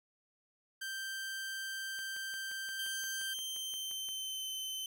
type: tone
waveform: sawtooth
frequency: 1568 Hz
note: G6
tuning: in tune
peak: -35 dBFS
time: 0.81-3.34 s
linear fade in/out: 10 ms
type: click train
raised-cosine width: 0.3 ms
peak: -38 dBFS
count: 13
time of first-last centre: 1.99-4.088 s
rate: 5.72 Hz
type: tone with pitch glide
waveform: sawtooth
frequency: 3137 to 3069 Hz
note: G7 to G7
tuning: +1 to -37 cents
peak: -35 dBFS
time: 2.79-4.86 s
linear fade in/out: 2 ms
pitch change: -38 cents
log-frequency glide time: 3.41-4.48 s
effects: none